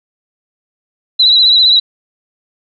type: tone with vibrato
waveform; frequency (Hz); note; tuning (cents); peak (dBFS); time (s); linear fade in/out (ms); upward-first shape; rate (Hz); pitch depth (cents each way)
sine; 3951; B7; 0; -5; 1.19-1.8; 10; triangle; 15; 65
effects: none

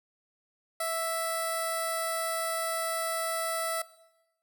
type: tone with notch filter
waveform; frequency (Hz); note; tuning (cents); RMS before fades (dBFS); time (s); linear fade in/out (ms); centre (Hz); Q
10% pulse; 659.3; E5; 0; -31; 0.8-3.82; 5; 2900; 0.56
effects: noise-tail reverb RT60 1.0 s tail -20 dB re dry

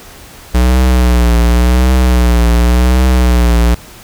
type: tone with vibrato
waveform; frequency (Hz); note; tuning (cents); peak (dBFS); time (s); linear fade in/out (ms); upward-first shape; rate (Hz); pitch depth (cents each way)
square; 61; B1; -21; -7; 0.54-3.75; 10; triangle; 0.9; 83
effects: pink hiss -35 dBFS RMS until 4.03 s

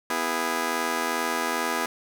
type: chord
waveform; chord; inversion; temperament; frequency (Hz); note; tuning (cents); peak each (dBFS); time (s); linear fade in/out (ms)
10% pulse; E major; second; just; 247.2 / 329.6 / 412; B3 / E4 / G#4; +2 / 0 / -14; -22; 0.1-1.86; 2
effects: none

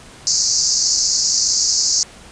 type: band-pass noise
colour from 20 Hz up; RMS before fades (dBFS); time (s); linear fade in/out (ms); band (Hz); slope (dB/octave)
white; -17; 0.27-2.03; 0; 4500 to 7000; 96
effects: pink hiss -41 dBFS RMS until 2.31 s + resampled to 22050 Hz

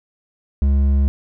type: tone with hard clipping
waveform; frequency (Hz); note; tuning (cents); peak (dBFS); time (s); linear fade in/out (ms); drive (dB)
sine; 69.3; C#2; 0; -14; 0.62-1.08; 0; 6
effects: none

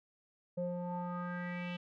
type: tone with low-pass filter sweep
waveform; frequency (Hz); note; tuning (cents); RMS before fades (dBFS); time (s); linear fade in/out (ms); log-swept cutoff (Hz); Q
square; 176.7; F3; +21; -39; 0.57-1.77; 10; 500 to 3000; 4.8
effects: none

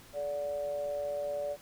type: tone with amplitude modulation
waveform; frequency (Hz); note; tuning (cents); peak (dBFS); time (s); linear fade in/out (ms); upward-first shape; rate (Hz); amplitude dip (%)
sine; 580; D5; -22; -29; 0.13-1.57; 50; sine; 151; 60
effects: pink hiss -55 dBFS RMS until 1.61 s

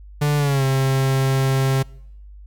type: tone with pitch glide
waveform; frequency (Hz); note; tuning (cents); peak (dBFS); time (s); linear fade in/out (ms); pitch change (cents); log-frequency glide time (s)
45% pulse; 146.83 to 133.87; D3 to C3; 0 to +40; -16; 0.21-1.83; 10; -160; 0.37-0.64
effects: noise-tail reverb RT60 0.8 s tail -25 dB re dry + added 50 Hz sine -38 dBFS peak until 2.46 s

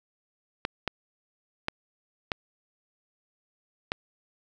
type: clicks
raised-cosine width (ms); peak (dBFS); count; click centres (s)
0.3; -11; 5; 0.651 / 0.877 / 1.684 / 2.318 / 3.919
effects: none

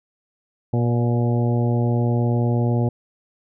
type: harmonic tone with a mistuned harmonic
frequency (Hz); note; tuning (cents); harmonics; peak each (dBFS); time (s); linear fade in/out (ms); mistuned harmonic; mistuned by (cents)
119.6; A#2; +45; 1 / 2 / 3 / 4 / 5 / 6 / 7; -18 / -24 / -28 / -30 / -32 / -34 / -35; 0.73-2.89; 5; 5; -24
effects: none

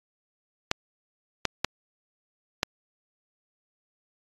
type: clicks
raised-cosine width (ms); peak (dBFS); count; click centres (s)
0.2; -5; 4; 0.714 / 1.453 / 1.646 / 2.631
effects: AAC 32 kbps

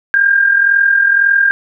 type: tone with amplitude modulation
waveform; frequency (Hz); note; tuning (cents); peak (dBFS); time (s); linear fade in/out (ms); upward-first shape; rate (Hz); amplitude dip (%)
sine; 1604; G6; +39; -5; 0.14-1.51; 0; sine; 41.9; 60
effects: none

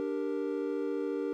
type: chord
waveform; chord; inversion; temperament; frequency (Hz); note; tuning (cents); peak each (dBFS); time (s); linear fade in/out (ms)
triangle; G minor; second; equal; 293.7 / 392 / 466.2; D4 / G4 / Bb4; 0 / 0 / 0; -33; 0-1.33; 0
effects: none

